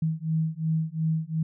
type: beating tone pair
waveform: sine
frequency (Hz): 158.4 / 161.2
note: D#3 / E3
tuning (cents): +31 / -38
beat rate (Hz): 2.8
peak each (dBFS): -27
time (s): 0.02-1.43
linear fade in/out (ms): 5
effects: none